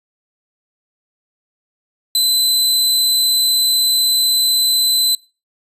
sawtooth tone, 4032 Hz, B7, 35 cents sharp, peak -9 dBFS, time 2.15-5.15 s, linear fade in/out 2 ms, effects noise-tail reverb RT60 0.3 s tail -24 dB re dry + resampled to 32000 Hz

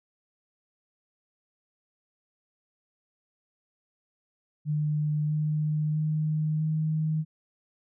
sine tone with pitch steps, 150.7 / 152.54 / 154.4 / 156.29 Hz, D3 / D#3 / D#3 / D#3, +45 / -34 / -13 / +8 cents, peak -24 dBFS, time 4.65-7.25 s, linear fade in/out 50 ms, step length 650 ms, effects none

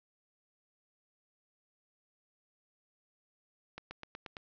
accelerating click train, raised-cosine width 0.3 ms, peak -27 dBFS, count 6, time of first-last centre 3.78-4.368 s, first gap 130 ms, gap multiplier 0.95, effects resampled to 16000 Hz + 10-bit

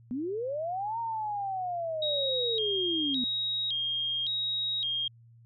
sine linear two-way sweep, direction up then down, 231.7 to 932.3 to 237.8 Hz, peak -30 dBFS, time 0.11-3.24 s, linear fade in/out 0 ms, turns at 0.99 s
sine tone with vibrato, 3500 Hz, A7, 10 cents flat, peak -28 dBFS, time 2.02-5.08 s, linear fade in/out 5 ms, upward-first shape square, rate 0.89 Hz, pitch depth 140 cents each way
effects added 116 Hz sine -53 dBFS peak until 5.45 s

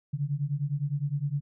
sine beating tone pair, 138.6 / 148.4 Hz, C#3 / D3, 0 / +18 cents, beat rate 9.8 Hz, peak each -30 dBFS, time 0.13-1.41 s, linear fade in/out 10 ms, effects none

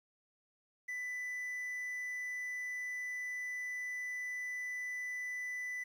triangle tone with quantisation, 1991 Hz, B6, 14 cents sharp, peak -36 dBFS, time 0.88-5.84 s, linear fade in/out 10 ms, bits 11, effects none

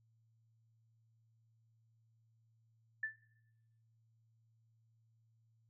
sine tone with exponential decay, 1760 Hz, A6, in tune, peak -33 dBFS, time 3.03-3.21 s, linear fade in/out 5 ms, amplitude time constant 38 ms, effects noise-tail reverb RT60 0.9 s tail -18 dB re dry + added 113 Hz sine -70 dBFS peak until 5.69 s

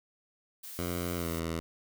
blue noise, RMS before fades -44 dBFS, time 0.63-1.4 s, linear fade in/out 10 ms
10% pulse tone with pitch glide, 87.31 to 82.46 Hz, F2 to E2, 0 to +1 cents, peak -24 dBFS, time 0.79-1.6 s, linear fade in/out 0 ms, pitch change -99 cents, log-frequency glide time 1.16-1.3 s
effects none

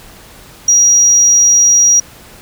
sine tone, 5740 Hz, F8, 47 cents sharp, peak -4 dBFS, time 0.68-2 s, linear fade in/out 5 ms, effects tanh soft clip ceiling -1 dBFS + pink hiss -38 dBFS RMS until 2.41 s

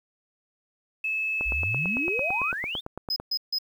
sine tone with pitch glide, 2600 to 2525 Hz, E7 to D#7, -24 to +25 cents, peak -25 dBFS, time 1.04-2.52 s, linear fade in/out 5 ms, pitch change -51 cents, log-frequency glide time 1.7-2.34 s
click train, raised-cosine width 1 ms, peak -20 dBFS, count 17, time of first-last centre 1.41-3.2 s, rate 8.94 Hz
sine exponential sweep, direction up, 47.6 to 3700 Hz, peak -29 dBFS, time 1.45-2.81 s, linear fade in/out 20 ms
triangle tone bursts, 5060 Hz, D#8, 28 cents sharp, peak -23 dBFS, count 3, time 3.1-3.586 s, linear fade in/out 5 ms, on 62 ms, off 150 ms
effects 9-bit

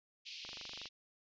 pink band-pass noise, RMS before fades -49 dBFS, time 0.25-0.89 s, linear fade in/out 20 ms, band 2500 to 5400 Hz, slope 48 dB/octave
click train, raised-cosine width 0.5 ms, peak -36 dBFS, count 11, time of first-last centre 0.45-0.857 s, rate 24.6 Hz
effects resampled to 16000 Hz

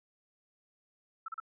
sine tone bursts, 1318.5 Hz, E6, in tune, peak -36 dBFS, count 3, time 1.26-1.401 s, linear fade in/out 5 ms, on 23 ms, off 36 ms, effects none

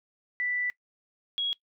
sine tone pair in turn, 1975.5 / 3314 Hz, B6 / G#7, 0 / -4 cents, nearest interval major sixth, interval 896 cents, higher second, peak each -27 / -26 dBFS, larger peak second, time 0.4-0.7 / 1.38-1.53 s, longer first, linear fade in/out 0 ms, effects noise-tail reverb RT60 0.1 s tail -21 dB re dry

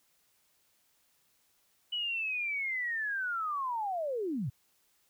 sine linear sweep, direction down, 2968 to 103.2 Hz, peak -31 dBFS, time 1.92-4.5 s, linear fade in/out 10 ms, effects white hiss -71 dBFS RMS until 5.09 s

